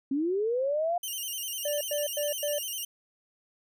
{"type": "linear sweep", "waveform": "sine", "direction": "up", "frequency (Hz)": [261.6, 713], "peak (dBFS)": -25, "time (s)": [0.11, 0.98], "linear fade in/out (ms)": 5}
{"type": "tone with vibrato", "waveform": "10% pulse", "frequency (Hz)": 2960, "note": "F#7", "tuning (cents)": 0, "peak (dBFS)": -25, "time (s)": [1.03, 2.85], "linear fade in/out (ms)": 5, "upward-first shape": "square", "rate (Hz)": 10, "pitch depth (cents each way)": 70}
{"type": "tone bursts", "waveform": "triangle", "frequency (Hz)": 587.3, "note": "D5", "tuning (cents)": 0, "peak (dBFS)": -26, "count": 4, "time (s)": [1.65, 2.587], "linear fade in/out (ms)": 5, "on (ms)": 160, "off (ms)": 99}
{"effects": []}